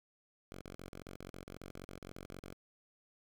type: tone bursts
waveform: 5% pulse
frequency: 46.25 Hz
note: F#1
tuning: in tune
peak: -36 dBFS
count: 15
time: 0.52-2.531 s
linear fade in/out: 0 ms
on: 93 ms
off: 44 ms
effects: none